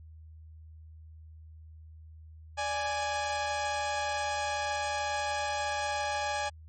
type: tone pair together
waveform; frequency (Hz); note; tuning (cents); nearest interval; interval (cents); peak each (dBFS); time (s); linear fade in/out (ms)
sawtooth; 587.3 / 830.6; D5 / G#5; 0 / 0; tritone; 600; -32 / -27; 2.57-6.5; 20
effects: added 79 Hz sine -47 dBFS peak until 6.68 s + MP3 32 kbps